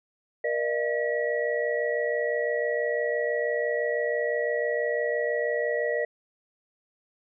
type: tone cluster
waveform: sine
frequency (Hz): 473.5 / 601 / 667 / 1927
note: A#4 / D5 / E5 / B6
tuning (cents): +27 / +40 / +20 / -43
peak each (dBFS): -28 / -28 / -36 / -31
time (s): 0.44-6.05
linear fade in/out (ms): 5
effects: none